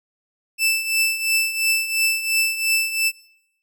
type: tone with tremolo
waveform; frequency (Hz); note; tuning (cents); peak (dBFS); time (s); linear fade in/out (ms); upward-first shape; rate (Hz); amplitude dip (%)
sawtooth; 2645; E7; +5; -12; 0.58-3.12; 50; triangle; 2.9; 75
effects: noise-tail reverb RT60 0.8 s tail -22 dB re dry